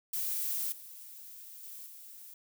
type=noise with level steps; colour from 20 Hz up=violet; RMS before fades=-34 / -49 / -46 / -50 dBFS; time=0.13-2.34 s; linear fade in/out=5 ms; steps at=0.72 / 1.63 / 1.86 s; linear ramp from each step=2 ms; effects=none